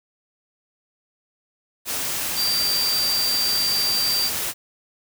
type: tone in noise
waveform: sine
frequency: 4699 Hz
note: D8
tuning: in tune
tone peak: -20 dBFS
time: 2.35-4.31 s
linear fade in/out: 50 ms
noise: white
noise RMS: -26 dBFS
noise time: 1.85-4.54 s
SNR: +3 dB
effects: none